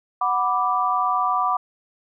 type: chord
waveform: sine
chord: B minor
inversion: second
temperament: equal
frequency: 740 / 987.8 / 1174.7 Hz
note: F#5 / B5 / D6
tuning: 0 / 0 / 0 cents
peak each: -24 / -24 / -21 dBFS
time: 0.21-1.57 s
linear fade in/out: 5 ms
effects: none

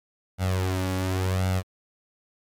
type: tone with flanger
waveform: sawtooth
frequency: 93.3 Hz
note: F#2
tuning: 15 cents sharp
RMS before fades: -25 dBFS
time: 0.38-1.63 s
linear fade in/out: 50 ms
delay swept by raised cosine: 1.4 to 3.6 ms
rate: 0.91 Hz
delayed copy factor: +0.7
effects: MP3 96 kbps

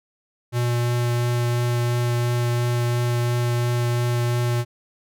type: tone with vibrato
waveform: square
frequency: 120.5 Hz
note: B2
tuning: 42 cents flat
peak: -20 dBFS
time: 0.52-4.65 s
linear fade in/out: 50 ms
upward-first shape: triangle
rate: 2.9 Hz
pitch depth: 11 cents each way
effects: none

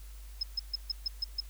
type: tone bursts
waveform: sine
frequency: 5150 Hz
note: E8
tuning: 41 cents flat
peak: -28 dBFS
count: 7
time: 0.41-1.404 s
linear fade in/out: 5 ms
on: 22 ms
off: 140 ms
effects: added 50 Hz sine -44 dBFS peak until 1.49 s + white hiss -58 dBFS RMS until 1.49 s

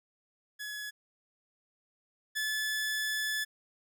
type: tone pair in turn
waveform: sawtooth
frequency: 1696 / 1727.6 Hz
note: G#6 / A6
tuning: +36 / -32 cents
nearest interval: unison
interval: 32 cents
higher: second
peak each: -34 / -27 dBFS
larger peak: second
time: 0.59-0.91 / 2.35-3.45 s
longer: second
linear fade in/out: 20 ms
effects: none

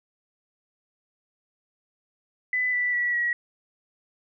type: tone with pitch steps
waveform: sine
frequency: 2001 / 1972.3 / 1944 / 1916.2 Hz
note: B6 / B6 / B6 / A#6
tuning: +22 / -3 / -28 / +47 cents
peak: -22 dBFS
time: 2.53-3.33 s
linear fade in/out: 2 ms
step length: 200 ms
effects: none

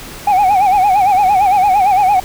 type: tone with vibrato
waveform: sine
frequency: 784 Hz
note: G5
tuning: in tune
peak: -5 dBFS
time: 0.27-2.2 s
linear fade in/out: 5 ms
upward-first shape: sine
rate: 8.8 Hz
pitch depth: 120 cents each way
effects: tanh soft clip ceiling -7 dBFS + pink hiss -31 dBFS RMS until 2.24 s

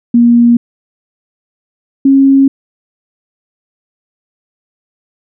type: tone pair in turn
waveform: sine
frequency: 237.2 / 272.2 Hz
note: A#3 / C#4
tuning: +30 / -31 cents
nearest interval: major second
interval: 239 cents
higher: second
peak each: -3 dBFS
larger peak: neither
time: 0.14-0.57 / 2.05-2.48 s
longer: neither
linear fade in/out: 5 ms
effects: none

